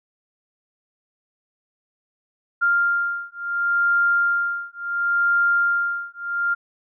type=beating tone pair; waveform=sine; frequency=1396.9 / 1397.61 Hz; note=F6 / F6; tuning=0 / +1 cents; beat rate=0.71 Hz; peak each=-21 dBFS; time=2.61-6.55 s; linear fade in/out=20 ms; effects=none